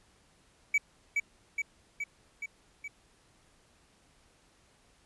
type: tone with echo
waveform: triangle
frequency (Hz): 2284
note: D7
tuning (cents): -49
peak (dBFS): -21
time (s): 0.74-0.78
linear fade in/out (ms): 5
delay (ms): 420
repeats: 5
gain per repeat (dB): -3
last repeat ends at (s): 2.88
effects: pink hiss -65 dBFS RMS until 5.05 s + resampled to 24000 Hz